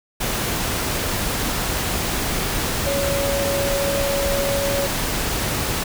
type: tone in noise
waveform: sine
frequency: 559 Hz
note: C#5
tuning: 14 cents sharp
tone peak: -21 dBFS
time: 2.86-4.87 s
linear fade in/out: 10 ms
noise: pink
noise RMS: -23 dBFS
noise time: 0.2-5.84 s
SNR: -1 dB
effects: none